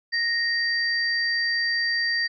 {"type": "tone pair together", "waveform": "sine", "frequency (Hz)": [1864.7, 4685], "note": ["A#6", "D8"], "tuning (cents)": [0, -5], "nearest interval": "octave + major third", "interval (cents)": 1595, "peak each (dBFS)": [-23, -26], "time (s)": [0.12, 2.28], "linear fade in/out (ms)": 20, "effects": []}